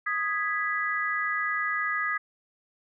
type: chord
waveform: sine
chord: G# minor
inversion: second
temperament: equal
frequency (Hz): 1244.5 / 1661.2 / 1975.5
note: D#6 / G#6 / B6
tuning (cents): 0 / 0 / 0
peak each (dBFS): -30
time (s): 0.06-2.18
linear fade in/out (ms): 10
effects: none